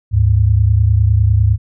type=tone pair together; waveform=sine; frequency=74.2 / 104.08 Hz; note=D2 / G#2; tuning=+18 / +4 cents; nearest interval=tritone; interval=586 cents; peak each=-13 / -10 dBFS; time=0.11-1.58 s; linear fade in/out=50 ms; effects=none